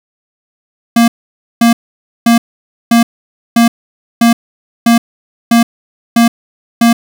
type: tone bursts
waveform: square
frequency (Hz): 233.1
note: A#3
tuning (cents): 0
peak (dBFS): -5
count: 10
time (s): 0.96-6.93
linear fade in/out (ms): 5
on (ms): 120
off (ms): 530
effects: none